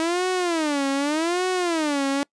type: tone with vibrato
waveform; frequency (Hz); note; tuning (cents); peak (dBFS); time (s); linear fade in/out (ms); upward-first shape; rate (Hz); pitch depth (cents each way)
sawtooth; 318.3; D#4; +39; -17; 0-2.23; 0; sine; 0.84; 260
effects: noise-tail reverb RT60 0.1 s tail -25 dB re dry + resampled to 22050 Hz